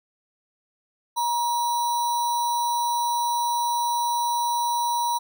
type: tone with sample-and-hold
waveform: sine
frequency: 950 Hz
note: A#5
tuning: 33 cents sharp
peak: -21 dBFS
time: 1.16-5.19 s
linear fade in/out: 20 ms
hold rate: 4900 Hz
effects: none